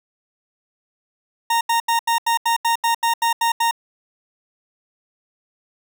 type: tone bursts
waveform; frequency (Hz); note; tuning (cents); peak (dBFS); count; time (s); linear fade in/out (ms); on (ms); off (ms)
40% pulse; 926; A#5; -12; -15; 12; 1.5-3.711; 5; 110; 81
effects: none